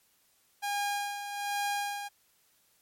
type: tone with tremolo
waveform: sawtooth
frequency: 813 Hz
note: G#5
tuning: 37 cents flat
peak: -25 dBFS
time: 0.62-2.09 s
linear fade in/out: 20 ms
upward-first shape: sine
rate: 1.2 Hz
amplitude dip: 60%
effects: white hiss -68 dBFS RMS until 2.81 s + MP3 64 kbps